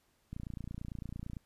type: click train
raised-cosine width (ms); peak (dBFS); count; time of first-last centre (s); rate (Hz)
5; -29; 31; 0.33-1.368; 28.9
effects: pink hiss -73 dBFS RMS until 1.45 s + resampled to 32000 Hz